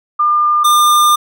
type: tone pair in turn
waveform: sine / square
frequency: 1202 / 1202 Hz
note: D6 / D6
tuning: +40 / +40 cents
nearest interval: unison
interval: 0 cents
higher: neither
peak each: -9 / -8 dBFS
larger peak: second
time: 0.19-0.64 / 0.64-1.16 s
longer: second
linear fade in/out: 10 ms
effects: none